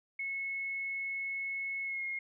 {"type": "tone with pitch glide", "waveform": "sine", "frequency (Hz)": [2190, 2149], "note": ["C#7", "C7"], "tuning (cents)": [-22, 46], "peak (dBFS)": -34, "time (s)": [0.19, 2.19], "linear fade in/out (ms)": 5, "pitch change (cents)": -32, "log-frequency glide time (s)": [1.83, 2.04], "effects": []}